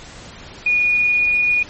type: tone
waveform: sine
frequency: 2451 Hz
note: D#7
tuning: 27 cents flat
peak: -13 dBFS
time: 0.66-1.63 s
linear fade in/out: 5 ms
effects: pink hiss -38 dBFS RMS until 1.69 s + MP3 32 kbps